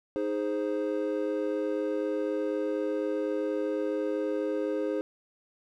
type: chord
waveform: triangle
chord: Ab major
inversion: second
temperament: equal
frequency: 311.1 / 415.3 / 523.3 Hz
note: Eb4 / Ab4 / C5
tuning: 0 / 0 / 0 cents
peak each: -30 dBFS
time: 0.16-5.01 s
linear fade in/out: 0 ms
effects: none